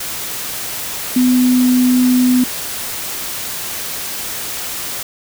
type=tone in noise; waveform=sine; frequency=251 Hz; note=B3; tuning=28 cents sharp; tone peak=-9 dBFS; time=1.16-2.44 s; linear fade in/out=5 ms; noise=white; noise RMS=-24 dBFS; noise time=0-5.03 s; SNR=+12 dB; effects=none